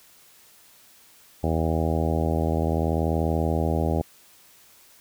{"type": "harmonic tone", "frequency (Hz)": 80.6, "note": "E2", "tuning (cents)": -38, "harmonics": [1, 2, 3, 4, 5, 6, 7, 8, 9, 10], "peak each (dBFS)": [-25, -28, -30, -31, -32, -33, -33, -34, -35, -35], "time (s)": [1.43, 4.02], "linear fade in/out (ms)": 10, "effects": ["white hiss -54 dBFS RMS until 5 s"]}